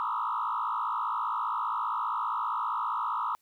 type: tone with frequency modulation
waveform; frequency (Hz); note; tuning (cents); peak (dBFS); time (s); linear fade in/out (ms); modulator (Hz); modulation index
sine; 1108.7; C#6; 0; -27; 0-3.35; 0; 55.1; 3.6
effects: tanh soft clip ceiling -23 dBFS + white hiss -72 dBFS RMS until 3.41 s